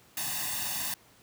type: noise with comb filter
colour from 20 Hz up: white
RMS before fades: -33 dBFS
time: 0.17-0.94 s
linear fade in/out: 2 ms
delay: 1.1 ms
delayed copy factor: +0.9
effects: pink hiss -59 dBFS RMS until 1.22 s + high-pass 80 Hz 12 dB/octave